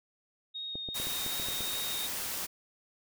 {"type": "tone with vibrato", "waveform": "sine", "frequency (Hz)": 3723, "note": "A#7", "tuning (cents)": -3, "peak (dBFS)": -36, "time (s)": [0.54, 2.08], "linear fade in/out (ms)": 20, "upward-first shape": "sine", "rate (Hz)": 2.6, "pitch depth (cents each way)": 9}
{"type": "clicks", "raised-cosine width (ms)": 2, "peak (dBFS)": -28, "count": 8, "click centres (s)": [0.755, 0.888, 1, 1.07, 1.263, 1.398, 1.486, 1.607]}
{"type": "noise", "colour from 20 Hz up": "white", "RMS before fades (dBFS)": -36, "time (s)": [0.94, 2.47], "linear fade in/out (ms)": 20}
{"effects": []}